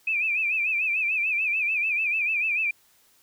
sine tone with vibrato, 2489 Hz, D#7, in tune, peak -22 dBFS, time 0.07-2.71 s, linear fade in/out 5 ms, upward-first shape sine, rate 6.8 Hz, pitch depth 110 cents each way, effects white hiss -61 dBFS RMS until 3.22 s

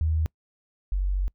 sine tone pair in turn, 79.2 / 47.09 Hz, D#2 / F#1, +31 / +31 cents, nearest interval major sixth, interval 900 cents, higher first, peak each -21 / -22 dBFS, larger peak first, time 0.01-0.26 / 0.92-1.28 s, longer second, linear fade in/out 0 ms, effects noise-tail reverb RT60 0.1 s tail -26 dB re dry

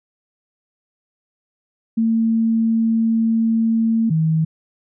sine tone pair in turn, 225.8 / 159.3 Hz, A3 / D#3, +45 / +41 cents, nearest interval tritone, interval 604 cents, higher first, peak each -14 dBFS, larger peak neither, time 1.97-4.1 / 4.1-4.45 s, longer first, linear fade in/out 10 ms, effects none

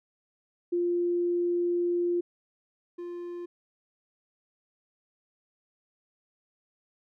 sine / triangle tone pair in turn, 349.2 / 349.2 Hz, F4 / F4, 0 / 0 cents, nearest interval unison, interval 0 cents, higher neither, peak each -24 / -33 dBFS, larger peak first, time 0.72-2.21 / 2.98-3.46 s, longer first, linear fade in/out 10 ms, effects none

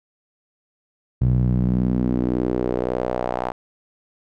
sawtooth tone with band-pass filter sweep, 61.74 Hz, B1, in tune, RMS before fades -21 dBFS, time 1.21-3.52 s, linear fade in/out 5 ms, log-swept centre 120 to 820 Hz, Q 2.3, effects none

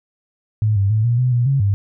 sine tone with pitch steps, 107.5 / 98.9 / 108.8 / 119 / 126.1 / 120.8 / 137.2 / 100 Hz, A2 / G2 / A2 / A#2 / B2 / B2 / C#3 / G2, -40 / +16 / -19 / +36 / +36 / -38 / -17 / +35 cents, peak -13 dBFS, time 0.62-1.74 s, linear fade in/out 0 ms, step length 140 ms, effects none

